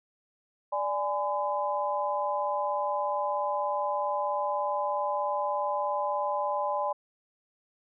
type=chord; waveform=sine; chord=G# diminished; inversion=second; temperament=equal with one note detuned; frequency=587.3 / 830.6 / 1013.8 Hz; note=D5 / G#5 / B5; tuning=0 / 0 / +45 cents; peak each=-31 dBFS; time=0.72-6.93 s; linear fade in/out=10 ms; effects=none